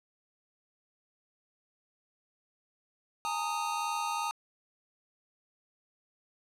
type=chord; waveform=square; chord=Ab suspended second; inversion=none; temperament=equal with one note detuned; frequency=830.6 / 913.1 / 1244.5 Hz; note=Ab5 / Bb5 / Eb6; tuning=0 / -36 / 0 cents; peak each=-38 / -35 / -36 dBFS; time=3.25-4.31 s; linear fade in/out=0 ms; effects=low-pass 11000 Hz 12 dB/octave